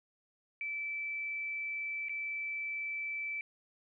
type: tone with dropouts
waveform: sine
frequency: 2319 Hz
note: D7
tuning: 22 cents flat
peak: -35 dBFS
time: 0.61-3.41 s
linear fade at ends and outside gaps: 1 ms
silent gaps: 2.085-2.094 s
effects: none